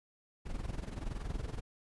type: noise with amplitude modulation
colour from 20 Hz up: brown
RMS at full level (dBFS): -36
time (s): 0.45-1.61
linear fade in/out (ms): 20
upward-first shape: sine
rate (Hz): 21.3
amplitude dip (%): 75
effects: resampled to 24000 Hz